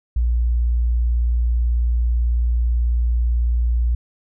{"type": "tone", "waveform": "sine", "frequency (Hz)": 59.1, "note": "A#1", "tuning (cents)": 24, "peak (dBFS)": -15, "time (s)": [0.16, 3.95], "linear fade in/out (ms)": 5, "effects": []}